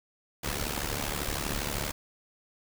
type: noise with amplitude modulation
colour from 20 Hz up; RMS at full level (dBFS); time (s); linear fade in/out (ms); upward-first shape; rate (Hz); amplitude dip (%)
pink; -29; 0.43-1.92; 10; sine; 72.6; 80
effects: none